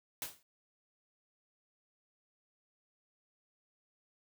white noise with exponential decay, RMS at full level -36 dBFS, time 0.22-0.43 s, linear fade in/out 1 ms, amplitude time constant 44 ms, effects none

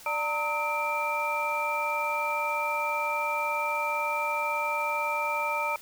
sine tone cluster, 590 / 912 / 1276 / 2358 Hz, D5 / A#5 / D#6 / D7, +8 / -38 / +43 / +6 cents, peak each -34 / -30 / -33 / -31 dBFS, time 0.06-5.76 s, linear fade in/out 2 ms, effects white hiss -49 dBFS RMS until 5.81 s

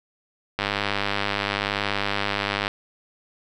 click train, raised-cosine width 0.3 ms, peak -7 dBFS, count 212, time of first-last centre 0.59-2.679 s, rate 101 Hz, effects none

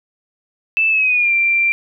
sine tone with pitch glide, 2637 to 2363 Hz, E7 to D7, 0 to +10 cents, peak -12 dBFS, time 0.77-1.72 s, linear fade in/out 0 ms, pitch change -190 cents, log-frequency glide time 0.89-1.33 s, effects none

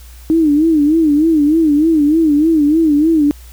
sine tone with vibrato, 308.7 Hz, D#4, 14 cents flat, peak -8 dBFS, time 0.3-3.31 s, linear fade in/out 0 ms, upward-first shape sine, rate 3.3 Hz, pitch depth 120 cents each way, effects added 60 Hz sine -34 dBFS peak until 3.52 s + white hiss -44 dBFS RMS until 3.52 s

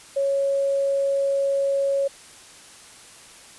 sine tone, 553 Hz, C#5, 4 cents flat, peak -19 dBFS, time 0.16-2.08 s, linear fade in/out 10 ms, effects white hiss -46 dBFS RMS until 3.58 s + resampled to 24000 Hz

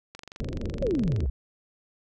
click train, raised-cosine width 0.2 ms, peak -24 dBFS, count 26, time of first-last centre 0.15-1.205 s, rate 23.7 Hz
pink low-pass noise, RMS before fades -32 dBFS, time 0.4-1.26 s, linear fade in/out 0 ms, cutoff 530 Hz, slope 48 dB/octave
sine exponential sweep, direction down, 587.3 to 55.4 Hz, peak -23 dBFS, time 0.82-1.3 s, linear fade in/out 5 ms
effects none

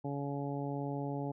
harmonic tone, 141.2 Hz, C#3, 32 cents sharp, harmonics 1 / 2 / 3 / 4 / 5 / 6, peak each -38 / -39 / -43 / -45 / -46 / -45 dBFS, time 0.04-1.32 s, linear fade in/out 10 ms, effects none

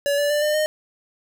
square tone with pitch steps, 569 / 580 / 591.1 / 602.5 / 614.1 Hz, C#5 / D5 / D5 / D5 / D#5, +45 / -22 / +11 / +44 / -23 cents, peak -19 dBFS, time 0.06-0.66 s, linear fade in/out 0 ms, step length 120 ms, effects none

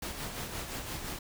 pink noise with tremolo, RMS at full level -37 dBFS, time 0.02-1.19 s, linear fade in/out 5 ms, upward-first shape sine, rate 5.8 Hz, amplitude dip 45%, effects none

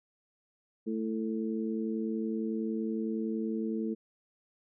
harmonic tone, 110.8 Hz, A2, 13 cents sharp, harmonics 2 / 3 / 4, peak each -32 / -36 / -38 dBFS, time 0.86-3.95 s, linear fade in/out 20 ms, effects none

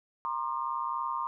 sine tone cluster, 938 / 1059 / 1202 Hz, A#5 / C6 / D6, +11 / +21 / +40 cents, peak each -35 / -33 / -36 dBFS, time 0.25-1.27 s, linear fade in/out 0 ms, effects none

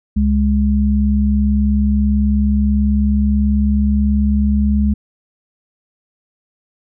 sine tone pair together, 69.26 / 207.7 Hz, C#2 / G#3, -1 / 0 cents, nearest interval octave + perfect fifth, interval 1901 cents, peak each -14 dBFS, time 0.16-4.94 s, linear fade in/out 10 ms, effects none

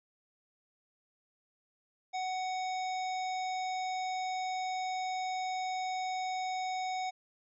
harmonic tone, 745 Hz, F#5, 12 cents sharp, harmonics 1 / 3 / 5 / 7 / 9, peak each -33 / -43 / -47 / -50 / -52 dBFS, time 2.13-7.11 s, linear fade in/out 20 ms, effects none

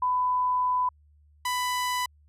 sine / sawtooth tone pair in turn, 1000 / 994.8 Hz, B5 / B5, +21 / +12 cents, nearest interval unison, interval 9 cents, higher first, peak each -22 dBFS, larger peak neither, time 0.02-0.89 / 1.45-2.06 s, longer first, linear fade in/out 5 ms, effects added 74 Hz sine -56 dBFS peak until 2.28 s + resampled to 32000 Hz

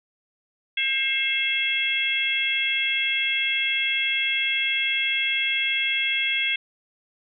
harmonic tone with a mistuned harmonic, 534 Hz, C5, 35 cents sharp, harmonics 3 / 4 / 5 / 6, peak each -34 / -25 / -26 / -26 dBFS, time 0.77-6.56 s, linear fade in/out 5 ms, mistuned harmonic 6, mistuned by +59 cents, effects none

